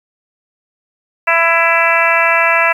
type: harmonic tone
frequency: 333.3 Hz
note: E4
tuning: 19 cents sharp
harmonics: 2 / 3 / 4 / 5 / 6 / 7 / 8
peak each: -17 / -17 / -17 / -17 / -17 / -17 / -17 dBFS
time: 1.27-2.73 s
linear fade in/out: 10 ms
effects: 7-bit